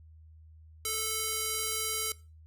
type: tone with band-pass filter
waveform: square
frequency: 438.5 Hz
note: A4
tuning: 6 cents flat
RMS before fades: -33 dBFS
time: 0.85-2.12 s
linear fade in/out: 2 ms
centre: 11000 Hz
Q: 0.66
effects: noise-tail reverb RT60 0.3 s tail -19 dB re dry + added 79 Hz sine -51 dBFS peak until 2.46 s